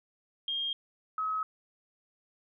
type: tone pair in turn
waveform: sine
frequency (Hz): 3222 / 1278.7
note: G7 / D#6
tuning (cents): +47 / +47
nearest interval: octave + major third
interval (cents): 1600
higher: first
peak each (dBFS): -30 / -29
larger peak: second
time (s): 0.48-0.73 / 1.18-1.43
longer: neither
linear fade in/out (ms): 2
effects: none